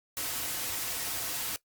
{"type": "noise with comb filter", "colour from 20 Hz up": "white", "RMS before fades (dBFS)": -34, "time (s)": [0.17, 1.56], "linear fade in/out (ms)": 0, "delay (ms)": 5, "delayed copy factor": -0.5, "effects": ["noise-tail reverb RT60 0.1 s tail -19 dB re dry", "Opus 48 kbps"]}